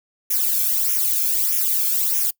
violet noise with flanger, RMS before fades -20 dBFS, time 0.3-2.31 s, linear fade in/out 10 ms, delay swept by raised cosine 0.23 to 1.06 ms, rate 1.6 Hz, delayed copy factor -0.75, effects noise-tail reverb RT60 0.1 s tail -24 dB re dry

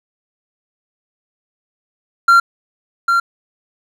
triangle tone with echo, 1378 Hz, F6, 24 cents flat, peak -4 dBFS, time 2.28-2.4 s, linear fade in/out 5 ms, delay 800 ms, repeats 1, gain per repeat -5 dB, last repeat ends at 3.2 s, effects none

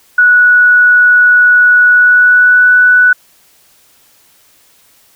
sine tone with pitch glide, 1469 to 1485.2 Hz, F#6 to F#6, -13 to +6 cents, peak -3 dBFS, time 0.18-3.13 s, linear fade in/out 5 ms, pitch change +19 cents, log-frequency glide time 1.91-2.73 s, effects white hiss -48 dBFS RMS until 5.15 s

